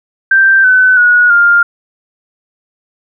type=tone with pitch steps; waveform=sine; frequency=1568 / 1511.1 / 1456.3 / 1403.4 Hz; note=G6 / F#6 / F#6 / F6; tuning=0 / +36 / -28 / +8 cents; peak=-4 dBFS; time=0.31-1.63 s; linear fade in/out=5 ms; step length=330 ms; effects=none